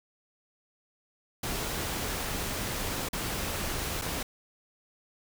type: noise with dropouts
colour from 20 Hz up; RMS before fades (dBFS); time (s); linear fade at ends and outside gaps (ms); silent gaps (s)
pink; -33; 1.43-4.23; 5; 3.088-3.13 / 4.015-4.019
effects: none